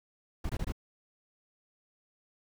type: noise bursts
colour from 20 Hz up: brown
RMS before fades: -33 dBFS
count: 4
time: 0.44-0.722 s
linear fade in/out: 5 ms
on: 54 ms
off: 22 ms
effects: none